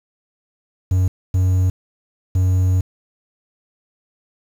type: tone bursts at uneven times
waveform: triangle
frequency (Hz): 92.5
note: F#2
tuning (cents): 0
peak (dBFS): -11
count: 3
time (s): 0.91-1.08 / 1.34-1.7 / 2.35-2.81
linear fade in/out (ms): 5
effects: 7-bit